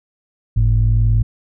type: tone pair together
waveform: sine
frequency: 48.97 / 110 Hz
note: G1 / A2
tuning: -1 / 0 cents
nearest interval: octave + major second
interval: 1401 cents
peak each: -13 / -12 dBFS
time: 0.56-1.23 s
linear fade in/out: 10 ms
effects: tanh soft clip ceiling -6 dBFS